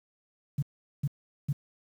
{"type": "tone bursts", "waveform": "sine", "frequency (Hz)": 142, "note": "C#3", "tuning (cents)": 42, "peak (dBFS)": -24, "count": 3, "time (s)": [0.58, 1.526], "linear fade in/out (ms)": 5, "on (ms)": 42, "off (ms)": 410, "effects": ["high-pass 80 Hz 12 dB/octave", "9-bit"]}